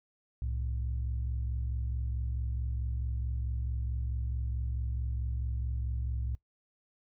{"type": "tone pair together", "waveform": "sine", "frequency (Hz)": [65.41, 110], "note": ["C2", "A2"], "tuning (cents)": [0, 0], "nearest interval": "major sixth", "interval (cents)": 900, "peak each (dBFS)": [-31, -37], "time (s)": [0.42, 6.35], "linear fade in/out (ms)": 0, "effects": ["noise-tail reverb RT60 0.1 s tail -19 dB re dry", "tanh soft clip ceiling -24 dBFS"]}